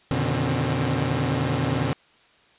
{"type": "tone cluster", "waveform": "sawtooth", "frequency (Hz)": [88, 121.9, 144.8, 154.7, 266.5], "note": ["F2", "B2", "D3", "D#3", "C4"], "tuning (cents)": [14, -22, -24, -10, 32], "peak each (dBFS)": [-28, -22, -23, -27, -25], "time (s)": [0.11, 1.93], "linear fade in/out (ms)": 0, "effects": ["white hiss -57 dBFS RMS until 2.58 s", "resampled to 8000 Hz"]}